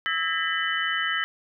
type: tone cluster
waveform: sine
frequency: 1310 / 1627 / 1820 / 1983 / 3010 Hz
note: E6 / G#6 / A#6 / B6 / F#7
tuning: -11 / -36 / -42 / +7 / +29 cents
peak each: -30 dBFS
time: 0.06-1.24 s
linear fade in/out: 0 ms
effects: none